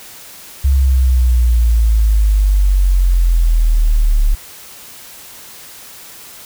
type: exponential sweep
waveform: sine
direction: down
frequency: 68.7 to 35.39 Hz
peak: -8 dBFS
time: 0.64-4.35 s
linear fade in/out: 10 ms
effects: white hiss -36 dBFS RMS until 6.45 s